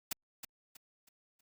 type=noise with echo; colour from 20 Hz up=white; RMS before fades=-35 dBFS; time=0.11-0.13 s; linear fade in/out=5 ms; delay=320 ms; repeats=4; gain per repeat=-9 dB; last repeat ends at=1.41 s; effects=Opus 48 kbps

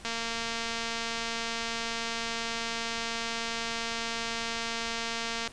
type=click train; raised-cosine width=0.2 ms; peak=-16 dBFS; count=1249; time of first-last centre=0.05-5.476 s; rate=230 Hz; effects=pink hiss -50 dBFS RMS until 5.52 s + resampled to 22050 Hz

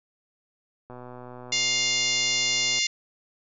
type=click train; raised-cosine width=1 ms; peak=-28 dBFS; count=235; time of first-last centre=0.9-2.787 s; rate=124 Hz
type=harmonic tone; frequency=703 Hz; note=F5; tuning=11 cents sharp; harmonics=3 / 4 / 5 / 6 / 7 / 8 / 9 / 10; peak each=-28 / -29 / -30 / -31 / -31 / -32 / -33 / -33 dBFS; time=1.52-2.87 s; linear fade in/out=5 ms
effects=none

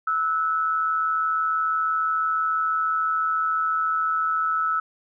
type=tone pair together; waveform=sine; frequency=1307 / 1467.1 Hz; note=E6 / F#6; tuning=-15 / -15 cents; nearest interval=major second; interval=200 cents; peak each=-21 / -29 dBFS; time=0.07-4.8 s; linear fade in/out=5 ms; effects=none

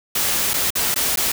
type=noise with dropouts; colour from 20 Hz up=white; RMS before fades=-20 dBFS; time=0.15-1.32 s; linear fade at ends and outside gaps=5 ms; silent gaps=0.535-0.539 / 0.705-0.753 / 0.944-0.959 / 1.16-1.172 s; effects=none

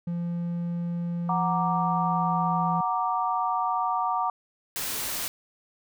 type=tone with pitch glide; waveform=triangle; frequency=172.1 to 169.83 Hz; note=F3 to F3; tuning=-25 to -48 cents; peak=-25 dBFS; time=0.07-2.81 s; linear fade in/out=5 ms; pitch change=-23 cents; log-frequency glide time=1.35-2.5 s
type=chord; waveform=sine; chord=Gb augmented; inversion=none; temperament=equal; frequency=740 / 932.3 / 1174.7 Hz; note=Gb5 / Bb5 / D6; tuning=0 / 0 / 0 cents; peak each=-28 dBFS; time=1.29-4.3 s; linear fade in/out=2 ms
type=noise; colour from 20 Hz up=white; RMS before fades=-31 dBFS; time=4.76-5.28 s; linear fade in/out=0 ms
effects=none

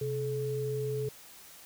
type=tone pair together; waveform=sine; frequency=129.9 / 429.8 Hz; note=C3 / A4; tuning=-12 / -41 cents; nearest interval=octave + major sixth; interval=2071 cents; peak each=-34 / -32 dBFS; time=0.01-1.09 s; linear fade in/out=5 ms; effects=white hiss -52 dBFS RMS until 1.65 s

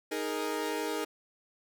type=chord; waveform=sawtooth; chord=D# suspended fourth; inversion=none; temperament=equal; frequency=311.1 / 415.3 / 466.2 Hz; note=D#4 / G#4 / A#4; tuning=0 / 0 / 0 cents; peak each=-32 dBFS; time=0.11-1.05 s; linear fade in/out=10 ms; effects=none

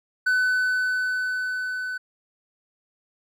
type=tone with level ramp; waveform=triangle; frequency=1505 Hz; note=F#6; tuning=29 cents sharp; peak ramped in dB=-16 to -26 dBFS; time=0.26-1.98 s; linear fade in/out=10 ms; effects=none

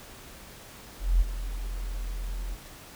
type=tone with ADSR envelope; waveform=sine; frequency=42.83 Hz; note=F1; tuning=33 cents flat; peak=-16 dBFS; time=0.99-2.57 s; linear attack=220 ms; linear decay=22 ms; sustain=-14 dB; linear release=40 ms; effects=pink hiss -47 dBFS RMS until 2.95 s

